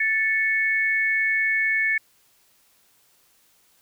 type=tone pair together; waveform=sine; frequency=1760 / 2211 Hz; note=A6 / C#7; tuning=0 / -5 cents; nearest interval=major third; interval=395 cents; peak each=-22 dBFS; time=0-1.98 s; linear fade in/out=5 ms; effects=white hiss -61 dBFS RMS until 3.81 s